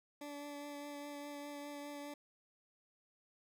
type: tone with vibrato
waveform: 20% pulse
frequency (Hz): 289.3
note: D4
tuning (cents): -26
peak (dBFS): -40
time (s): 0.21-2.14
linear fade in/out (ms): 5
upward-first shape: triangle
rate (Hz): 4.9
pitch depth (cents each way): 17
effects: none